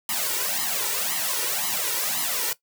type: noise with flanger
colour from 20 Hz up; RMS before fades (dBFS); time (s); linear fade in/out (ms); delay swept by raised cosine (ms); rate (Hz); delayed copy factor
white; -26; 0.09-2.53; 2; 0.98 to 2.18; 1.9; +0.95
effects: noise-tail reverb RT60 0.1 s tail -17 dB re dry + high-pass 200 Hz 12 dB/octave